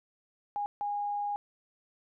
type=tone bursts at uneven times; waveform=sine; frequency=820 Hz; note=G#5; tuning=22 cents flat; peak=-30 dBFS; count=2; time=0.56-0.66 / 0.81-1.36 s; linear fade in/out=0 ms; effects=none